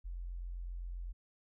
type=tone; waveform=sine; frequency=43.83 Hz; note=F1; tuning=7 cents sharp; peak=-39 dBFS; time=0.04-1.13 s; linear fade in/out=20 ms; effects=none